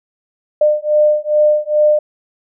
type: beating tone pair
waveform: sine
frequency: 601 / 603.4 Hz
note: D5 / D5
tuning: +40 / +47 cents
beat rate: 2.4 Hz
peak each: -13 dBFS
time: 0.61-1.99 s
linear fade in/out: 5 ms
effects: none